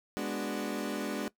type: chord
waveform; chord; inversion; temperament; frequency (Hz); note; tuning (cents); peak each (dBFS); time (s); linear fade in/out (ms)
30% pulse; G# half-diminished seventh; none; equal; 207.7 / 246.9 / 293.7 / 370; G#3 / B3 / D4 / F#4; 0 / 0 / 0 / 0; -35 / -37 / -34 / -38; 0.17-1.28; 0
effects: noise-tail reverb RT60 0.1 s tail -19 dB re dry